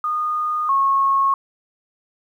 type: tone pair in turn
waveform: sine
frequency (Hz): 1227 / 1093.1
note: D#6 / C#6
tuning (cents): -25 / -25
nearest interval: major second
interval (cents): 200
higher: first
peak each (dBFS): -19 / -14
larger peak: second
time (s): 0.04-0.69 / 0.69-1.34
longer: neither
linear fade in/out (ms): 2
effects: 9-bit